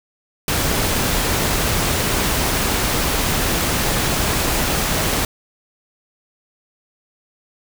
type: noise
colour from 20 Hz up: pink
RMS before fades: -19 dBFS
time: 0.48-5.25 s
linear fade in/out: 2 ms
effects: none